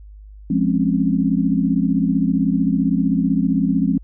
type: chord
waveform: sine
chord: Db major seventh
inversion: first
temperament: equal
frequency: 174.61 / 207.7 / 261.6 / 277.2 Hz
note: F3 / Ab3 / C4 / Db4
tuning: 0 / 0 / 0 / 0 cents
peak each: -20 / -20 / -20 / -22 dBFS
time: 0.5-3.98 s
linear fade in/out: 5 ms
effects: added 51 Hz sine -37 dBFS peak until 4.03 s